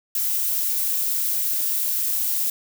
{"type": "noise", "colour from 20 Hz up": "violet", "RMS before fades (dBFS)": -23, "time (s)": [0.15, 2.5], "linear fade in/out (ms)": 2, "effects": []}